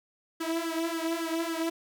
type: tone with flanger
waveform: sawtooth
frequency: 329.6 Hz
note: E4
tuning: in tune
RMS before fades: -31 dBFS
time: 0.4-1.7 s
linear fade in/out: 10 ms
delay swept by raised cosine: 0.6 to 3.4 ms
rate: 3.6 Hz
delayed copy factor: +0.85
effects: none